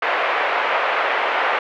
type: band-pass noise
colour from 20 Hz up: pink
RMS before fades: -20 dBFS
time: 0.02-1.59 s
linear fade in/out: 5 ms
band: 540 to 2500 Hz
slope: 24 dB/octave
effects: none